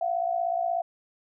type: tone pair together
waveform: sine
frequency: 683.4 / 740 Hz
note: F5 / F#5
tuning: -38 / 0 cents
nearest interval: minor second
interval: 138 cents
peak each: -26 / -29 dBFS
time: 0.01-0.82 s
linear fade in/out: 5 ms
effects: none